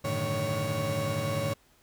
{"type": "tone cluster", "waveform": "35% pulse", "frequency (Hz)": [95.9, 110.8, 144.6, 155.1, 556], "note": ["G2", "A2", "D3", "D#3", "C#5"], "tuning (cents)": [-37, 13, -27, -5, 5], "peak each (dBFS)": [-37, -32, -35, -34, -30], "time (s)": [0.04, 1.54], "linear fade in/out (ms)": 10, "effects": ["pink hiss -63 dBFS RMS until 1.82 s"]}